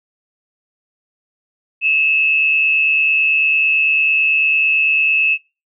sine tone pair together, 2598 / 2747 Hz, E7 / F7, -26 / -29 cents, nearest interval minor second, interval 97 cents, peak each -12 / -22 dBFS, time 1.81-5.38 s, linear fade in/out 50 ms, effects noise-tail reverb RT60 0.3 s tail -24 dB re dry

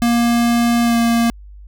square tone with pitch glide, 236 to 233 Hz, A#3 to A#3, +22 to -1 cents, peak -13 dBFS, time 0.02-1.3 s, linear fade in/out 0 ms, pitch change -23 cents, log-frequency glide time 0.83-0.97 s, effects added 50 Hz sine -35 dBFS peak until 1.67 s

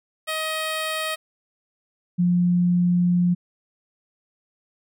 10% pulse / sine tone pair in turn, 630 / 176.69 Hz, D#5 / F3, +21 / +20 cents, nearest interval octave + minor seventh, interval 2201 cents, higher first, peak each -16 dBFS, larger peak neither, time 0.27-1.16 / 2.18-3.35 s, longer second, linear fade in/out 20 ms, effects none

